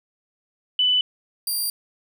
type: tone pair in turn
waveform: sine / 10% pulse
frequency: 2992 / 4739 Hz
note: F#7 / D8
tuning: +19 / +15 cents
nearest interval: minor sixth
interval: 796 cents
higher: second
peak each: -16 dBFS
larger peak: neither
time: 0.79-1.01 / 1.47-1.7 s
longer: second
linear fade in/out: 2 ms
effects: none